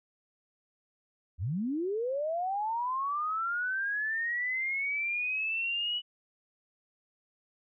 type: linear sweep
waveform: sine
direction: up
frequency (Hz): 69.4 to 2960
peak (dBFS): -29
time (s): 1.38-6.02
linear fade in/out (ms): 50
effects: none